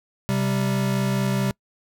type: tone pair together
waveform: square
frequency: 130.81 / 195.45 Hz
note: C3 / G3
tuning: 0 / -5 cents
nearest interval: perfect fifth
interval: 695 cents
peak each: -24 dBFS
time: 0.29-1.51 s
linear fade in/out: 0 ms
effects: noise-tail reverb RT60 0.1 s tail -26 dB re dry